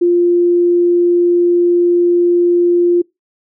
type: tone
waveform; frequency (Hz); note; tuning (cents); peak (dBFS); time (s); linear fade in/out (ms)
sine; 349.2; F4; 0; -8; 0.01-3.02; 10
effects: noise-tail reverb RT60 0.2 s tail -25 dB re dry